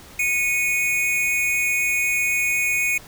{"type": "tone pair together", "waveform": "square", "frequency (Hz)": [2200, 2474], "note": ["C#7", "D#7"], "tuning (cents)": [-14, -10], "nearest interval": "major second", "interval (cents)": 204, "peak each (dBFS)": [-23, -22], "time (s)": [0.19, 2.98], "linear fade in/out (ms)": 5, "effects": ["pink hiss -44 dBFS RMS until 3.07 s"]}